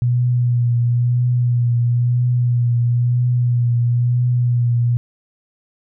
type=tone with vibrato; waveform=sine; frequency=121.3 Hz; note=B2; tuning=31 cents flat; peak=-13 dBFS; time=0.02-4.97 s; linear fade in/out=0 ms; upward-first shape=triangle; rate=1 Hz; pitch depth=32 cents each way; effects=none